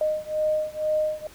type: beating tone pair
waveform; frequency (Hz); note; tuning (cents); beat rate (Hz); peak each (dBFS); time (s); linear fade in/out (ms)
sine; 615 / 617.1; D#5 / D#5; -20 / -14; 2.1; -25 / -26; 0.01-1.27; 2
effects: pink hiss -49 dBFS RMS until 1.34 s